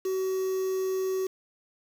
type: tone with quantisation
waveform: triangle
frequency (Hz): 377.7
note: F#4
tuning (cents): +36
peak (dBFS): -24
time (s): 0.05-1.27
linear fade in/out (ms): 5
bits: 7
effects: none